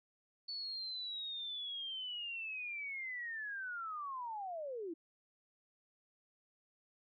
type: linear sweep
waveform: sine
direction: down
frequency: 4476 to 311.1 Hz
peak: -40 dBFS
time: 0.48-4.94 s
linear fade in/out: 10 ms
effects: none